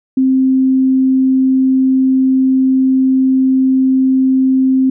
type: tone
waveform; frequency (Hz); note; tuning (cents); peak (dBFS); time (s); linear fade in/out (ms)
sine; 262.4; C4; +5; -8; 0.17-4.9; 5
effects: none